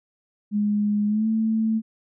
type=tone with pitch glide; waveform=sine; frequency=207.7 to 221.3 Hz; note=G#3 to A3; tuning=0 to +10 cents; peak=-19 dBFS; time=0.51-1.82 s; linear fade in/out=50 ms; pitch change=+110 cents; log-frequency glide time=1.07-1.27 s; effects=none